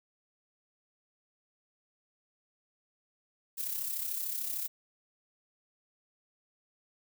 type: noise with amplitude modulation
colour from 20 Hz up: violet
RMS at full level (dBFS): -33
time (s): 3.57-4.68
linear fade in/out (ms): 20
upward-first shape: sine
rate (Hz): 33.4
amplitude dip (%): 55
effects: none